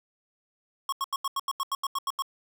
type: tone bursts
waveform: square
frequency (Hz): 1093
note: C#6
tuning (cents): -25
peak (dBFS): -27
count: 12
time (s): 0.89-2.222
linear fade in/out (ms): 2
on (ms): 34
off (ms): 84
effects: none